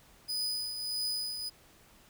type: tone with tremolo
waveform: 40% pulse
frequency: 4978 Hz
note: D#8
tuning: in tune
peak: -29 dBFS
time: 0.28-1.5 s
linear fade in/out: 20 ms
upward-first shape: triangle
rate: 1.6 Hz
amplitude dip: 55%
effects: pink hiss -60 dBFS RMS until 2.09 s